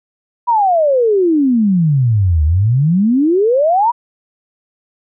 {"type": "exponential two-way sweep", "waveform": "sine", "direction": "down then up", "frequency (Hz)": [987.8, 73.7, 987.8], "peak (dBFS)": -9, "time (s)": [0.47, 3.92], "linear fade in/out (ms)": 20, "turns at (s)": 2.44, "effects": []}